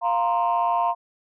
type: chord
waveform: sine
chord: F suspended fourth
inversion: none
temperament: just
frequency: 698.5 / 931.3 / 1047.7 Hz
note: F5 / Bb5 / C6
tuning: 0 / -2 / +2 cents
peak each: -22 / -22 / -24 dBFS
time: 0.01-0.95 s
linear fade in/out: 50 ms
effects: tanh soft clip ceiling -13 dBFS